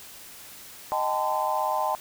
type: chord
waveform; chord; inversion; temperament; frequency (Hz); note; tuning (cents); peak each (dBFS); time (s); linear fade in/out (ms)
sine; A half-diminished seventh; second; equal with one note detuned; 622.3 / 784 / 880 / 1023.8; Eb5 / G5 / A5 / C6; 0 / 0 / 0 / -38; -30 / -29 / -28 / -29; 0.92-1.95; 0
effects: white hiss -45 dBFS RMS until 2 s